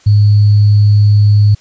sine tone with sample-and-hold, 103.83 Hz, G#2, in tune, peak -4 dBFS, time 0.06-1.55 s, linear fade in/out 10 ms, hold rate 4410 Hz, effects white hiss -46 dBFS RMS until 1.6 s + resampled to 16000 Hz

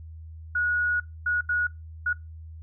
sine tone bursts at uneven times, 1455 Hz, F#6, 29 cents flat, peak -22 dBFS, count 4, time 0.55-1 / 1.26-1.41 / 1.49-1.67 / 2.06-2.13 s, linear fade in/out 5 ms, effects noise-tail reverb RT60 0.2 s tail -23 dB re dry + added 80 Hz sine -39 dBFS peak until 2.62 s

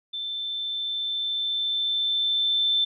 sine tone with level ramp, 3543 Hz, A7, 11 cents sharp, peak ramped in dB -29 to -19 dBFS, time 0.13-2.85 s, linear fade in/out 10 ms, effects none

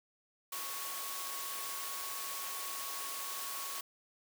sine tone in noise, 1108.7 Hz, C#6, in tune, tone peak -46 dBFS, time 0.52-3.81 s, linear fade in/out 5 ms, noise white, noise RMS -41 dBFS, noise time 0.52-3.81 s, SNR -8 dB, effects high-pass 400 Hz 12 dB/octave

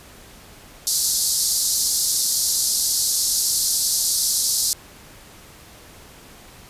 pink band-pass noise, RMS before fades -21 dBFS, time 0.87-4.73 s, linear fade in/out 0 ms, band 4300 to 13000 Hz, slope 48 dB/octave, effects pink hiss -45 dBFS RMS until 6.69 s + resampled to 32000 Hz

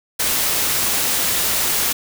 white noise, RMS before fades -19 dBFS, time 0.19-1.93 s, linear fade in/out 10 ms, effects none

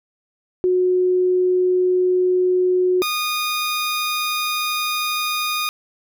sine / 15% pulse tone pair in turn, 365.2 / 1228.4 Hz, F#4 / D#6, -23 / -23 cents, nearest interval octave + major sixth, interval 2100 cents, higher second, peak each -14 dBFS, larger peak neither, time 0.64-3.02 / 3.02-5.69 s, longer second, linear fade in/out 0 ms, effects none

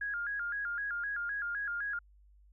sine tone with vibrato, 1528 Hz, G6, 45 cents flat, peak -33 dBFS, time 0.01-1.99 s, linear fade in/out 5 ms, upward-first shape square, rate 3.9 Hz, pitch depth 140 cents each way, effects added 50 Hz sine -58 dBFS peak until 2.52 s

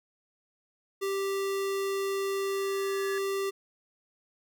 square tone, 392 Hz, G4, in tune, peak -29 dBFS, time 1.01-3.51 s, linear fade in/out 20 ms
sine tone with exponential growth, 1698 Hz, G#6, 38 cents sharp, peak -35 dBFS, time 2.12-3.18 s, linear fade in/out 0 ms, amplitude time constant 230 ms
effects none

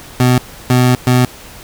25% pulse tone bursts at uneven times, 125.3 Hz, B2, 25 cents sharp, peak -4 dBFS, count 3, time 0.2-0.38 / 0.7-0.95 / 1.07-1.25 s, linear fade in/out 2 ms, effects pink hiss -35 dBFS RMS until 1.63 s

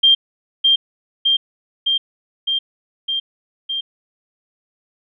sine tone with echo, 3185 Hz, G7, 27 cents sharp, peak -8 dBFS, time 0.03-0.15 s, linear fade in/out 10 ms, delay 610 ms, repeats 6, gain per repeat -2 dB, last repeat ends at 3.81 s, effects none

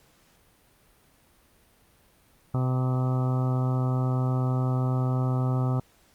harmonic tone with a mistuned harmonic, 128.1 Hz, C3, 36 cents flat, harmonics 1 / 2 / 3 / 4 / 5 / 6 / 7 / 8 / 9 / 10, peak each -23 / -32 / -38 / -40 / -40 / -40 / -44 / -46 / -42 / -42 dBFS, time 2.54-5.8 s, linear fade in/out 5 ms, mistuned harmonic 9, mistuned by +19 cents, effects pink hiss -61 dBFS RMS until 6.14 s + Opus 48 kbps

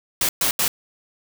white noise bursts at uneven times, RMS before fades -20 dBFS, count 3, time 0.21-0.29 / 0.41-0.51 / 0.59-0.68 s, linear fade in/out 2 ms, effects none

